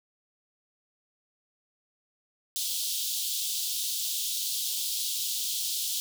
pink high-pass noise, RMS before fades -31 dBFS, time 2.56-6 s, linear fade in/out 0 ms, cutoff 3200 Hz, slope 48 dB/octave, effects none

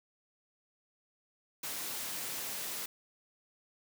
white high-pass noise, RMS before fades -39 dBFS, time 1.63-2.86 s, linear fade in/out 5 ms, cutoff 120 Hz, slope 24 dB/octave, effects none

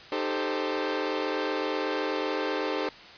sawtooth chord, A half-diminished seventh, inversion second, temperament equal with one note detuned, 306.8 / 392 / 440 / 523.3 Hz, Eb4 / G4 / A4 / C5, -24 / 0 / 0 / 0 cents, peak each -29 dBFS, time 0.12-2.89 s, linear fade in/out 2 ms, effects white hiss -47 dBFS RMS until 3.17 s + resampled to 11025 Hz

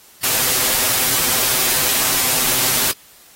white noise with comb filter, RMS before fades -17 dBFS, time 0.23-2.92 s, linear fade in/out 10 ms, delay 7.8 ms, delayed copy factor +0.55, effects white hiss -47 dBFS RMS until 3.35 s + AAC 48 kbps

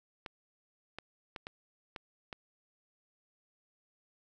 clicks, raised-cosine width 0.3 ms, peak -25 dBFS, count 6, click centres 0.262 / 0.986 / 1.362 / 1.469 / 1.962 / 2.328 s, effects none

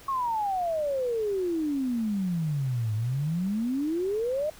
sine exponential two-way sweep, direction down then up, 1108.7 to 105.2 to 630 Hz, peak -25 dBFS, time 0.08-4.5 s, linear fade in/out 5 ms, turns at 2.94 s, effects pink hiss -50 dBFS RMS until 4.59 s

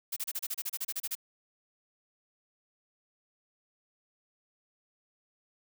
blue noise bursts, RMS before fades -34 dBFS, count 14, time 0.12-1.153 s, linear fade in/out 10 ms, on 45 ms, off 31 ms, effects none

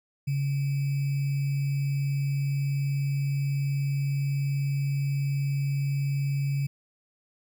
sine tone with sample-and-hold, 139.4 Hz, C#3, 10 cents sharp, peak -24 dBFS, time 0.27-6.67 s, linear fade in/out 10 ms, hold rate 2450 Hz, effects none

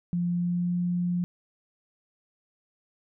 sine tone with pitch glide, 174.5 to 176.43 Hz, F3 to F3, -1 to +18 cents, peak -24 dBFS, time 0.13-1.24 s, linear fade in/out 0 ms, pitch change +19 cents, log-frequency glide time 0.28-0.75 s, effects none

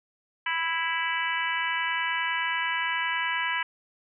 harmonic tone, 329.6 Hz, E4, in tune, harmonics 3 / 4 / 5 / 6 / 7 / 8 / 9, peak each -31 / -39 / -31 / -32 / -33 / -39 / -35 dBFS, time 0.46-3.63 s, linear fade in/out 5 ms, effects none

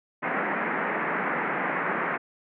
white band-pass noise, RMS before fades -28 dBFS, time 0.22-2.18 s, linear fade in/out 20 ms, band 160 to 2100 Hz, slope 48 dB/octave, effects none

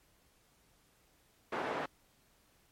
pink band-pass noise, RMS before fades -37 dBFS, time 1.52-1.86 s, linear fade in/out 5 ms, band 370 to 1500 Hz, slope 12 dB/octave, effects pink hiss -69 dBFS RMS until 2.71 s + MP3 64 kbps

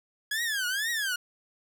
sawtooth tone with vibrato, 1657 Hz, G#6, 4 cents flat, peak -24 dBFS, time 0.31-1.16 s, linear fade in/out 5 ms, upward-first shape triangle, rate 2.1 Hz, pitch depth 260 cents each way, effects 11-bit

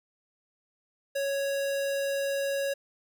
square tone, 554.4 Hz, C#5, in tune, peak -28 dBFS, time 1.15-2.74 s, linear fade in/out 10 ms, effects none

